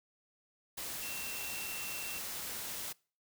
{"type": "tone in noise", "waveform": "sine", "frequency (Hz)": 2700, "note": "E7", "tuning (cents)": 41, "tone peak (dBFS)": -44, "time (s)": [1.02, 2.19], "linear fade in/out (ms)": 10, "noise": "white", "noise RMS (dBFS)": -41, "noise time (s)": [0.77, 2.93], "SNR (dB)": -6, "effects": ["noise-tail reverb RT60 0.4 s tail -25 dB re dry"]}